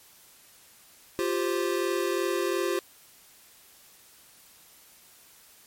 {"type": "chord", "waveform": "square", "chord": "F suspended second", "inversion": "none", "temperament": "equal", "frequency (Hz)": [349.2, 392, 523.3], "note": ["F4", "G4", "C5"], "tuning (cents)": [0, 0, 0], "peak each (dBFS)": [-29, -30, -34], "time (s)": [1.19, 2.79], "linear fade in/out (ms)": 0, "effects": ["white hiss -55 dBFS RMS until 5.66 s", "MP3 64 kbps"]}